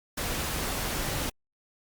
pink noise, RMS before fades -31 dBFS, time 0.17-1.3 s, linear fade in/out 10 ms, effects Opus 48 kbps

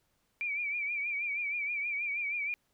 sine tone with vibrato, 2339 Hz, D7, 8 cents flat, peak -31 dBFS, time 0.41-2.54 s, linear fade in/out 0 ms, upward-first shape triangle, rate 6.3 Hz, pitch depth 88 cents each way, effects pink hiss -75 dBFS RMS until 2.73 s

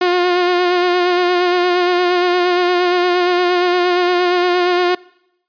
sawtooth tone with vibrato, 357 Hz, F4, 38 cents sharp, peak -8 dBFS, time 0.01-4.95 s, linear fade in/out 5 ms, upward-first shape sine, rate 8.6 Hz, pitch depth 29 cents each way, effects noise-tail reverb RT60 0.8 s tail -23 dB re dry + resampled to 11025 Hz

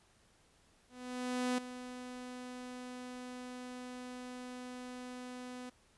sawtooth tone with ADSR envelope, 250 Hz, B3, 21 cents sharp, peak -27 dBFS, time 0.89-5.7 s, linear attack 690 ms, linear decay 6 ms, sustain -13 dB, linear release 11 ms, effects pink hiss -68 dBFS RMS until 5.97 s + resampled to 24000 Hz

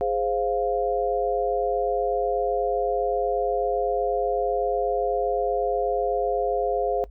sine chord, F minor, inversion first, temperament equal, 415.3 / 523.3 / 698.5 Hz, Ab4 / C5 / F5, 0 / 0 / 0 cents, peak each -26 dBFS, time 0.01-7.04 s, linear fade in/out 0 ms, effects noise-tail reverb RT60 0.1 s tail -19 dB re dry + added 50 Hz sine -41 dBFS peak until 7.1 s

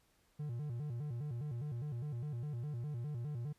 triangle tone with vibrato, 133 Hz, C3, 29 cents sharp, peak -36 dBFS, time 0.39-3.53 s, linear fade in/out 10 ms, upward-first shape square, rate 4.9 Hz, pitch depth 200 cents each way, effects pink hiss -73 dBFS RMS until 3.58 s + resampled to 32000 Hz

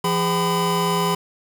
square tone cluster, 170.6 / 408.1 / 770 / 1004 Hz, F3 / G#4 / G5 / B5, -40 / -30 / -31 / +28 cents, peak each -24 / -25 / -31 / -23 dBFS, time 0.04-1.15 s, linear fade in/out 5 ms, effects none

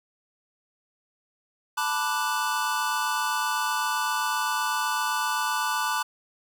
square chord, B minor seventh, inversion third, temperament equal, 880 / 987.8 / 1174.7 / 1480 Hz, A5 / B5 / D6 / F#6, 0 / 0 / 0 / 0 cents, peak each -31 dBFS, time 1.77-6.03 s, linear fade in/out 10 ms, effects none

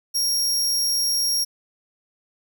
sawtooth tone, 5588 Hz, F8, in tune, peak -17 dBFS, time 0.14-1.45 s, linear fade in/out 20 ms, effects none

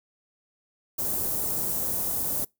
white band-stop noise, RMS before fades -28 dBFS, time 0.98-2.45 s, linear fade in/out 10 ms, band 620 to 11000 Hz, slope 12 dB/octave, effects noise-tail reverb RT60 0.2 s tail -25 dB re dry

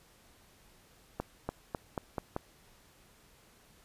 accelerating click train, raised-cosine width 1 ms, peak -19 dBFS, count 6, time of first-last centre 1.2-2.364 s, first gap 290 ms, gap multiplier 0.89, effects pink hiss -62 dBFS RMS until 3.84 s + resampled to 32000 Hz

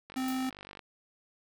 click train, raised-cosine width 0.3 ms, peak -29 dBFS, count 35, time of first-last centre 0.1-0.792 s, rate 49.1 Hz
square tone, 260 Hz, C4, 11 cents flat, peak -31 dBFS, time 0.16-0.5 s, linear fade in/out 10 ms
blue noise with exponential decay, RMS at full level -39 dBFS, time 0.28-0.46 s, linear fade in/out 2 ms, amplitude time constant 37 ms
effects none

